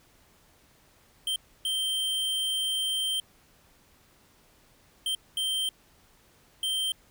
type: tone bursts at uneven times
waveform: square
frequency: 3136 Hz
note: G7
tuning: in tune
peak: -27 dBFS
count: 5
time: 1.27-1.36 / 1.65-3.2 / 5.06-5.15 / 5.37-5.69 / 6.63-6.92 s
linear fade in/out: 2 ms
effects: pink hiss -61 dBFS RMS until 7.1 s